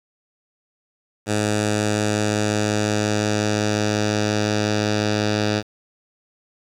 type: tone with low-pass filter sweep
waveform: 10% pulse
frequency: 105.6 Hz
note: G#2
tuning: 29 cents sharp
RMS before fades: -21 dBFS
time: 1.26-5.63 s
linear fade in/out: 50 ms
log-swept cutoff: 8100 to 5000 Hz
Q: 2.1
effects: 8-bit